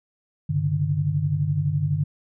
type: tone cluster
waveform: sine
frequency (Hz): 97.9 / 137.4 / 149.2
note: G2 / C#3 / D3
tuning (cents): -2 / -15 / +28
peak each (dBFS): -27 / -27 / -22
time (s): 0.49-2.04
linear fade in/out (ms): 10
effects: none